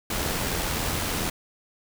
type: noise with amplitude modulation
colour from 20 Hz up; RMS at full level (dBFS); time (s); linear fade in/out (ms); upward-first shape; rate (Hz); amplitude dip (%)
pink; -26; 0.1-1.3; 5; sine; 86.9; 35
effects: none